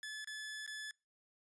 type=tone with dropouts; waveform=sawtooth; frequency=1725 Hz; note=A6; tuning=35 cents flat; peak=-39 dBFS; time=0.03-0.91 s; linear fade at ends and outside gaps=1 ms; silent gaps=0.245-0.273 / 0.664-0.676 s; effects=noise-tail reverb RT60 0.3 s tail -26 dB re dry + resampled to 22050 Hz